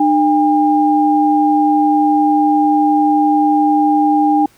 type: tone pair together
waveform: sine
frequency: 301.9 / 806 Hz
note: D4 / G5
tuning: +48 / +48 cents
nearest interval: octave + perfect fourth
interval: 1700 cents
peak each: -12 dBFS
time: 0-4.46 s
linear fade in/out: 5 ms
effects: pink hiss -50 dBFS RMS until 4.57 s